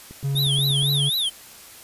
click train, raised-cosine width 3 ms, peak -27 dBFS, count 7, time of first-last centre 0.11-0.827 s, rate 8.37 Hz
triangle tone with pitch glide, 138.59 to 141.26 Hz, C#3 to C#3, 0 to +33 cents, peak -19 dBFS, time 0.23-1.1 s, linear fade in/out 20 ms, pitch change +33 cents, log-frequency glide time 0.73-0.92 s
square tone with vibrato, 3520 Hz, A7, in tune, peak -21 dBFS, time 0.35-1.3 s, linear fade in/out 20 ms, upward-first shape triangle, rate 4 Hz, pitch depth 240 cents each way
effects white hiss -44 dBFS RMS until 1.83 s + resampled to 32000 Hz

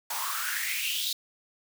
white noise with high-pass filter sweep, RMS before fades -31 dBFS, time 0.1-1.13 s, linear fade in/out 5 ms, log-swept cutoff 850 to 4000 Hz, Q 6.4, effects none

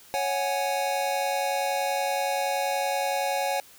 square chord, C# suspended fourth, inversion none, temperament equal, 554.4 / 740 / 830.6 Hz, C#5 / F#5 / G#5, 0 / 0 / 0 cents, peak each -30 dBFS, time 0.14-3.6 s, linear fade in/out 0 ms, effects white hiss -52 dBFS RMS until 3.78 s

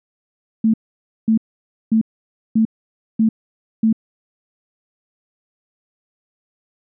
sine tone bursts, 221.9 Hz, A3, 15 cents sharp, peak -11 dBFS, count 6, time 0.64-3.928 s, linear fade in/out 5 ms, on 98 ms, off 540 ms, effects none

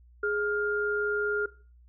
sine tone pair together, 416.5 / 1408.2 Hz, G#4 / F6, +5 / +14 cents, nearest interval octave + major sixth, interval 2109 cents, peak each -28 dBFS, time 0.23-1.46 s, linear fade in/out 5 ms, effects noise-tail reverb RT60 0.4 s tail -19 dB re dry + added 60 Hz sine -53 dBFS peak until 1.88 s

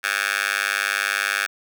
10% pulse tone with high-pass filter, 100 Hz, G2, 35 cents sharp, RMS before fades -23 dBFS, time 0.03-1.47 s, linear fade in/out 20 ms, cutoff 1700 Hz, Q 2.7, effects none

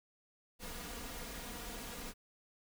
pink noise with comb filter, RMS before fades -45 dBFS, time 0.59-2.14 s, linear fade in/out 50 ms, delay 4.2 ms, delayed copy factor +0.7, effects none

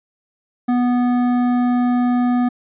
sine tone with hard clipping, 245.7 Hz, B3, 9 cents flat, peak -16 dBFS, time 0.68-2.49 s, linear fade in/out 10 ms, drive 11 dB, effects resampled to 8000 Hz

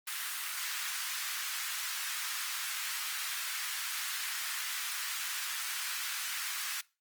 pink high-pass noise, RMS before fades -37 dBFS, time 0.07-6.81 s, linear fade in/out 5 ms, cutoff 1300 Hz, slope 24 dB/octave, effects noise-tail reverb RT60 0.3 s tail -22 dB re dry + Opus 24 kbps

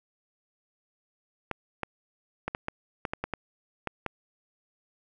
clicks, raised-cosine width 0.5 ms, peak -15 dBFS, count 11, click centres 1.513 / 1.833 / 2.48 / 2.549 / 2.684 / 3.052 / 3.135 / 3.24 / 3.337 / 3.873 / 4.063 s, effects none

